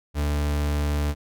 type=tone; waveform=40% pulse; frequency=73.42 Hz; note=D2; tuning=in tune; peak=-21 dBFS; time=0.14-1.15 s; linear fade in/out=50 ms; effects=none